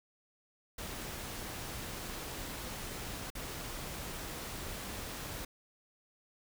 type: noise with dropouts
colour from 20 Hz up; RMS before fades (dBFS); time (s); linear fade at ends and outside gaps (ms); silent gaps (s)
pink; -42; 0.78-5.45; 5; 3.303-3.351
effects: none